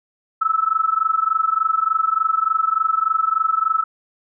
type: tone with amplitude modulation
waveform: sine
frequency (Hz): 1307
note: E6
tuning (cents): -15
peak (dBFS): -12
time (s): 0.41-3.84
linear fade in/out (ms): 10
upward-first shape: sine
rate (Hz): 23.4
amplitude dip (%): 90
effects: none